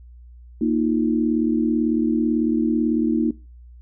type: chord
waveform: sine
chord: Bb suspended fourth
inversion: none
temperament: equal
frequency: 233.1 / 311.1 / 349.2 Hz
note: Bb3 / Eb4 / F4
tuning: 0 / 0 / 0 cents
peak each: -20 / -21 / -26 dBFS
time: 0.61-3.31 s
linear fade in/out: 5 ms
effects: noise-tail reverb RT60 0.3 s tail -20 dB re dry + added 60 Hz sine -41 dBFS peak until 3.81 s